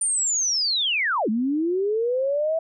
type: linear two-way sweep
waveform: sine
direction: down then up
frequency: 9190 to 207.7 to 659 Hz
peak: -20 dBFS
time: 0.01-2.59 s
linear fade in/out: 5 ms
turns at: 1.29 s
effects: none